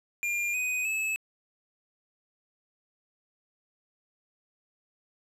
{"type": "tone with pitch steps", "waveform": "square", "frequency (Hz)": [2400, 2498, 2599], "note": ["D7", "D#7", "E7"], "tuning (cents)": [37, 6, -25], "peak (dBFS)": -28, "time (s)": [0.23, 1.16], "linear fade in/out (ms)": 0, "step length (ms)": 310, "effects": ["low-pass 12000 Hz 12 dB/octave", "10-bit"]}